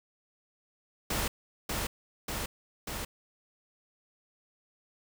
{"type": "noise with echo", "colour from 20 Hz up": "pink", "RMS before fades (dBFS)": -31, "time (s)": [1.1, 1.28], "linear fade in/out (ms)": 5, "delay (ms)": 590, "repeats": 3, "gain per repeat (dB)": -2, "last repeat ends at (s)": 3.05, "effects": []}